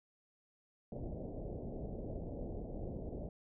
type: low-pass noise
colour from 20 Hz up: pink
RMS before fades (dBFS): -43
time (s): 0.92-3.29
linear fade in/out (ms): 2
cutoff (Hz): 670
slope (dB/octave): 48
effects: none